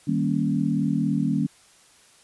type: chord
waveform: sine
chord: Eb dominant seventh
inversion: none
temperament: equal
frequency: 155.56 / 196 / 233.1 / 277.2 Hz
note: Eb3 / G3 / Bb3 / Db4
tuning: 0 / 0 / 0 / 0 cents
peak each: -26 dBFS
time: 0.07-1.47 s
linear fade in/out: 10 ms
effects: white hiss -55 dBFS RMS until 2.23 s + resampled to 24000 Hz